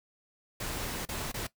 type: noise with dropouts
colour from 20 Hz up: pink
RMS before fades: -36 dBFS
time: 0.6-1.47 s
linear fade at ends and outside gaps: 5 ms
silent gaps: 1.053-1.088 / 1.318-1.341 s
effects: noise-tail reverb RT60 0.1 s tail -17 dB re dry